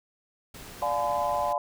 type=noise; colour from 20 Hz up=pink; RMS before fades=-44 dBFS; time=0.54-1.53 s; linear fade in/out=5 ms
type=chord; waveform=sine; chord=D diminished seventh; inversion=none; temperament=just; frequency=587.3 / 704.8 / 845.8 / 1014.9 Hz; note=D5 / F5 / Ab5 / Cb6; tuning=0 / +16 / +31 / +47 cents; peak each=-30 dBFS; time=0.82-1.58 s; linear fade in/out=2 ms
effects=none